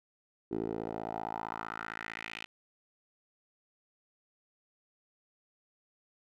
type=tone with band-pass filter sweep; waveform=10% pulse; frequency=55.4 Hz; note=A1; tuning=13 cents sharp; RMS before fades=-39 dBFS; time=0.51-2.46 s; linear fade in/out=10 ms; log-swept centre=360 to 2800 Hz; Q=3.1; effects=none